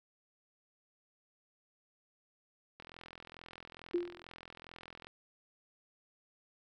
click train, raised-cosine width 0.3 ms, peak -33 dBFS, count 97, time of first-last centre 2.8-5.07 s, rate 42.3 Hz
sine tone with exponential decay, 348.8 Hz, F4, 2 cents flat, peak -26 dBFS, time 3.94-4.23 s, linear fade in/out 5 ms, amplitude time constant 63 ms
effects none

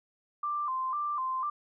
sine tone with vibrato, 1108.7 Hz, C#6, in tune, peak -29 dBFS, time 0.43-1.5 s, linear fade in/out 5 ms, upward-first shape square, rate 2 Hz, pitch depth 110 cents each way, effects none

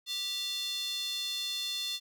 square tone with high-pass filter, 392 Hz, G4, in tune, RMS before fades -35 dBFS, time 0.06-2 s, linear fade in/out 50 ms, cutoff 3800 Hz, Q 7.8, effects none

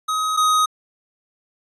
square tone pair in turn, 1264 / 1254.5 Hz, D#6 / D#6, +27 / +14 cents, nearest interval unison, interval 13 cents, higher first, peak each -20 / -15 dBFS, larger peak second, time 0.08-0.37 / 0.37-0.66 s, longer neither, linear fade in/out 10 ms, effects resampled to 24000 Hz

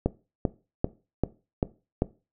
click train, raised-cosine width 2 ms, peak -9 dBFS, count 6, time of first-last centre 0.06-2.021 s, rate 2.55 Hz, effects noise-tail reverb RT60 0.3 s tail -18 dB re dry

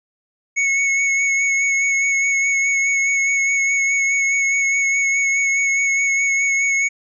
square tone with vibrato, 2204 Hz, C#7, 11 cents flat, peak -16 dBFS, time 0.56-6.89 s, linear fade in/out 20 ms, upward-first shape sine, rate 4.8 Hz, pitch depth 20 cents each way, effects resampled to 22050 Hz

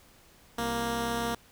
10% pulse tone pair together, 65.6 / 233.8 Hz, C2 / A#3, +5 / +5 cents, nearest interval octave + minor seventh, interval 2200 cents, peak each -30 / -21 dBFS, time 0.58-1.35 s, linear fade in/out 5 ms, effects pink hiss -58 dBFS RMS until 1.51 s

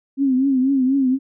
sine tone with vibrato, 265.6 Hz, C4, 26 cents sharp, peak -14 dBFS, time 0.17-1.19 s, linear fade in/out 50 ms, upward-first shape triangle, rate 4.1 Hz, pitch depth 100 cents each way, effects none

